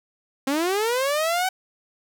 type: linear sweep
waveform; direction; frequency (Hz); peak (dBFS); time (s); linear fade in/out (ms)
sawtooth; up; 261.6 to 762; -17; 0.47-1.49; 5
effects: none